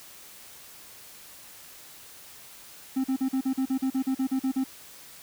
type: tone bursts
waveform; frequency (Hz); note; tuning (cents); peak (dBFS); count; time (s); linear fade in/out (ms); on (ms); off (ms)
triangle; 263.9; C4; +15; -21; 14; 2.96-4.641; 10; 82; 41
effects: white hiss -48 dBFS RMS until 5.22 s